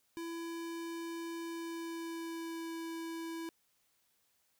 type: tone with pitch glide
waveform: square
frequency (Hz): 334.1 to 329.9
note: E4 to E4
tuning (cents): +23 to +1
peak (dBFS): -40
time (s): 0.17-3.49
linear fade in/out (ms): 0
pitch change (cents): -22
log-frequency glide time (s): 1.43-2.75
effects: white hiss -75 dBFS RMS until 4.59 s